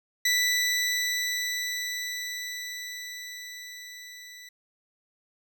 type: tone with level ramp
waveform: 20% pulse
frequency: 1975.5 Hz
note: B6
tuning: in tune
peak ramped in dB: -16 to -39 dBFS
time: 0.25-4.49 s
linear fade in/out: 5 ms
effects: none